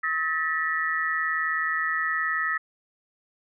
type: tone cluster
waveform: sine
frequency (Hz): 1284 / 1775 / 1934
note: E6 / A6 / B6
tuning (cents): -46 / +15 / -37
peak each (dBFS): -28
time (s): 0.03-2.58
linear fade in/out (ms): 10
effects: none